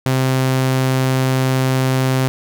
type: tone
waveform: sawtooth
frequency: 130.81 Hz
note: C3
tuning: in tune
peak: -10 dBFS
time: 0.06-2.28 s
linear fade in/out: 0 ms
effects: none